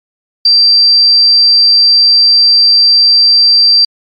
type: tone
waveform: sine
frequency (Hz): 4699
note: D8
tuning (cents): 0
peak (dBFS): -3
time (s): 0.45-3.85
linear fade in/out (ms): 5
effects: MP3 64 kbps